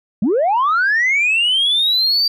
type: linear sweep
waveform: sine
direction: up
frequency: 177.1 to 4699 Hz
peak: -11 dBFS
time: 0.22-2.28 s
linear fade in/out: 5 ms
effects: tanh soft clip ceiling -10 dBFS